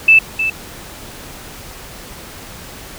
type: tone with echo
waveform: sine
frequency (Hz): 2637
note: E7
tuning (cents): 0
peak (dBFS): -4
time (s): 0.08-0.19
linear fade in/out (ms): 5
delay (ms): 310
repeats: 1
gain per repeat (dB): -10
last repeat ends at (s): 0.5
effects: pink hiss -34 dBFS RMS until 2.98 s